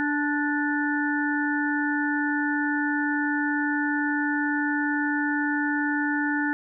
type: harmonic tone with a mistuned harmonic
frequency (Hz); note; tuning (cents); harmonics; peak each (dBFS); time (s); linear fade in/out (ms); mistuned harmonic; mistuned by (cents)
293.7; D4; 0; 1 / 3 / 5 / 6; -25 / -32 / -29 / -29; 0-6.53; 0; 3; -21
effects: none